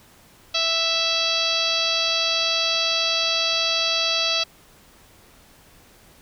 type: harmonic tone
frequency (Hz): 659.3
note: E5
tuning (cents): 0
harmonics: 1 / 2 / 3 / 4 / 5 / 6 / 7 / 8 / 9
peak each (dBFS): -30 / -31 / -37 / -27 / -26 / -25 / -26 / -32 / -35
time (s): 0.54-4.44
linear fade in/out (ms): 10
effects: pink hiss -52 dBFS RMS until 6.21 s